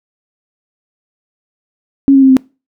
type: tone with pitch steps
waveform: sine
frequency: 275.1 / 270.4 / 265.7 / 261.2 Hz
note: C#4 / C#4 / C4 / C4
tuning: -13 / -43 / +27 / -3 cents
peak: -3 dBFS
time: 2.08-2.368 s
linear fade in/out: 0 ms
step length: 72 ms
effects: noise-tail reverb RT60 0.3 s tail -24 dB re dry